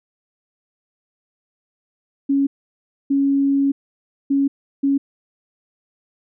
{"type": "tone bursts at uneven times", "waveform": "sine", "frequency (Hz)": 277.2, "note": "C#4", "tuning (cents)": 0, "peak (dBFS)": -14, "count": 4, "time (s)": [[2.29, 2.47], [3.1, 3.72], [4.3, 4.48], [4.83, 4.98]], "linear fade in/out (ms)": 10, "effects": []}